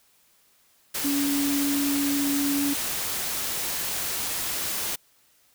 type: tone in noise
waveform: sine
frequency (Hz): 282.7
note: C#4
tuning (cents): +34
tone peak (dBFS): -23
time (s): 1.04-2.74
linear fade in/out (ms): 10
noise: white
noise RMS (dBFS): -29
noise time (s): 0.94-4.96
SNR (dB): +3
effects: white hiss -62 dBFS RMS until 5.54 s